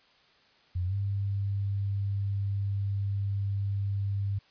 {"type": "tone with pitch glide", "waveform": "sine", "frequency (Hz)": [89.7, 99.53], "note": ["F2", "G2"], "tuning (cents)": [47, 27], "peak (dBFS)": -27, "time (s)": [0.75, 4.39], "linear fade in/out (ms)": 10, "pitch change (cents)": 180, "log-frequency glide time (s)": [0.86, 0.94], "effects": ["white hiss -62 dBFS RMS until 4.5 s", "resampled to 11025 Hz"]}